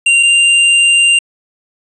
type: tone pair in turn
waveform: square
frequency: 2772 / 2786 Hz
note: F7 / F7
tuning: -14 / -5 cents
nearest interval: unison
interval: 9 cents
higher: second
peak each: -7 dBFS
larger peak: neither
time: 0.06-0.23 / 0.23-1.19 s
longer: second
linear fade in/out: 5 ms
effects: resampled to 24000 Hz + 8-bit